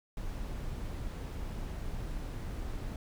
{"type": "noise", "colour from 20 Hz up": "brown", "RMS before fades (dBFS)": -38, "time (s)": [0.17, 2.96], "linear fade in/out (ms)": 2, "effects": []}